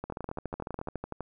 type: two click trains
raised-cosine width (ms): 1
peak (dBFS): -21 / -22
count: 15 / 13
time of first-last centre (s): 0.04-1.207 / 0.1-0.957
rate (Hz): 12 / 14
effects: none